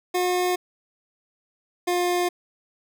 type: tone pair in turn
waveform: 25% pulse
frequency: 360.6 / 354.6 Hz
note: F#4 / F4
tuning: -45 / +26 cents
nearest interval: unison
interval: 29 cents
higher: first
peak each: -17 dBFS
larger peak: neither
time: 0.14-0.56 / 1.87-2.29 s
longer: neither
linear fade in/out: 10 ms
effects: none